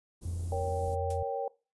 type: band-stop noise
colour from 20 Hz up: pink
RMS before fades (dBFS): -46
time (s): 0.21-0.96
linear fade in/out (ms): 20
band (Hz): 380 to 9900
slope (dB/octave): 12
type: tone with pitch glide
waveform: sine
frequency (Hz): 86.3 to 85.7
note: F2 to F2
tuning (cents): -20 to -32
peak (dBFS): -33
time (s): 0.25-1.23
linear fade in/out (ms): 5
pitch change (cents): -12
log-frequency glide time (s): 0.55-0.93
type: chord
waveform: sine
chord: G diminished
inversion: first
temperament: equal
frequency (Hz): 466.2 / 554.4 / 784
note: Bb4 / Db5 / G5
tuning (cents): 0 / 0 / 0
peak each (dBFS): -35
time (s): 0.52-1.48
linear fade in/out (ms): 2
type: noise with exponential decay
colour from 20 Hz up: blue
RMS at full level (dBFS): -39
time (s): 1.1-1.22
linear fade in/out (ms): 5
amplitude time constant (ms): 25
effects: noise-tail reverb RT60 0.3 s tail -21 dB re dry + resampled to 24000 Hz